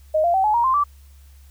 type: tone with pitch steps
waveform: sine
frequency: 622.3 / 690.5 / 766.1 / 850.1 / 943.2 / 1046.6 / 1161.3 Hz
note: D#5 / F5 / G5 / G#5 / A#5 / C6 / D6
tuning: 0 / -20 / -40 / +40 / +20 / 0 / -20 cents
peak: -15 dBFS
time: 0.14-0.84 s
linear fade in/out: 10 ms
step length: 100 ms
effects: added 69 Hz sine -44 dBFS peak until 1.5 s + white hiss -58 dBFS RMS until 1.5 s